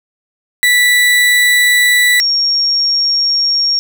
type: tone pair in turn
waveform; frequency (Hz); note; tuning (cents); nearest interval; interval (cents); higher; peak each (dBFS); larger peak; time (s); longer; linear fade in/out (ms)
35% pulse / sine; 1967 / 5554; B6 / F8; -7 / -10; octave + tritone; 1797; second; -6 / -10; first; 0.63-2.2 / 2.2-3.79; second; 0
effects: none